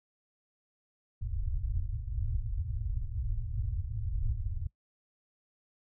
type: low-pass noise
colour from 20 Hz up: pink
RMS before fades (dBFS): -33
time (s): 1.21-4.67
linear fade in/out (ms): 5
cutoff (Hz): 120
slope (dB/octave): 96
effects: noise-tail reverb RT60 0.1 s tail -22 dB re dry